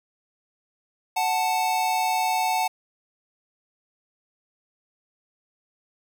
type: tone pair together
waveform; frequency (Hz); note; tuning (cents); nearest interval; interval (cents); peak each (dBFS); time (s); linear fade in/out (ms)
square; 740 / 880; F#5 / A5; 0 / 0; minor third; 300; -25; 1.16-2.68; 10
effects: none